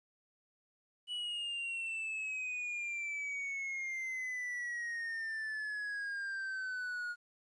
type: exponential sweep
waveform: triangle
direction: down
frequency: 2959 to 1434 Hz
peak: -35 dBFS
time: 1.07-7.16 s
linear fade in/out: 50 ms
effects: resampled to 22050 Hz + 12-bit